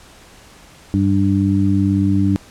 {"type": "harmonic tone", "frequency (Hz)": 98, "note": "G2", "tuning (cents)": 0, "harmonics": [1, 2, 3], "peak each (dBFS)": [-17, -17, -17], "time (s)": [0.94, 2.36], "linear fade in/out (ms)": 0, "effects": ["pink hiss -44 dBFS RMS until 2.5 s", "low-pass 10000 Hz 12 dB/octave"]}